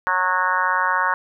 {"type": "harmonic tone", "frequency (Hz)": 183.7, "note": "F#3", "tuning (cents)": -12, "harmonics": [3, 4, 5, 6, 7, 8, 9, 10], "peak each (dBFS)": [-33, -34, -23, -22, -29, -23, -26, -31], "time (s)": [0.07, 1.14], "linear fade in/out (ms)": 0, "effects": []}